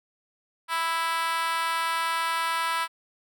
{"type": "tone with high-pass filter", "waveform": "5% pulse", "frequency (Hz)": 329.6, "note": "E4", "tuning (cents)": 0, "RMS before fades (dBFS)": -27, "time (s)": [0.68, 2.88], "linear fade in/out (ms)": 50, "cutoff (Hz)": 1100, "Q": 5.4, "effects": []}